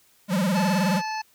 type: tone with vibrato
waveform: square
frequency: 188.3 Hz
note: F#3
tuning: 31 cents sharp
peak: -21 dBFS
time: 0.28-1.02 s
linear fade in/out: 50 ms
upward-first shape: sine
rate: 19 Hz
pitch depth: 170 cents each way
type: harmonic tone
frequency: 870 Hz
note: A5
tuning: 20 cents flat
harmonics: 1 / 2 / 3 / 5 / 6 / 7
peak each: -28 / -36 / -37 / -39 / -44 / -45 dBFS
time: 0.55-1.22 s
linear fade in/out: 10 ms
effects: white hiss -60 dBFS RMS until 1.34 s